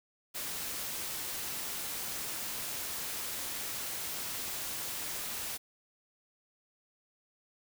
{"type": "noise", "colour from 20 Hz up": "white", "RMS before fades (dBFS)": -38, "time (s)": [0.34, 5.58], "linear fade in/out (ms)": 20, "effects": []}